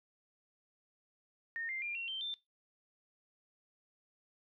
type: tone with pitch steps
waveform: sine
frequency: 1836 / 2097 / 2395 / 2735 / 3124 / 3567 Hz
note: A#6 / C7 / D7 / F7 / G7 / A7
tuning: -27 / +3 / +33 / -37 / -7 / +23 cents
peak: -37 dBFS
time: 1.56-2.34 s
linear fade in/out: 0 ms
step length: 130 ms
effects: noise-tail reverb RT60 0.2 s tail -19 dB re dry